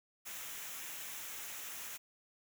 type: noise with comb filter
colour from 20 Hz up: white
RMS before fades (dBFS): -45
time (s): 0.25-1.98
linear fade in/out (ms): 20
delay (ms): 0.22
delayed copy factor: -0.5
effects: none